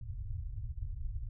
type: low-pass noise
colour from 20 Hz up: pink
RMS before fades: -39 dBFS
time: 0.01-1.29 s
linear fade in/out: 5 ms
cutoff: 120 Hz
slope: 96 dB/octave
effects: none